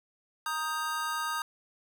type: chord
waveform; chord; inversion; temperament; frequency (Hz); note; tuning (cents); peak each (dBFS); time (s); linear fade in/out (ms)
square; Eb major; second; equal with one note detuned; 932.3 / 1244.5 / 1583.5; Bb5 / Eb6 / G6; 0 / 0 / +17; -37 / -34 / -37; 0.46-1.42; 2
effects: none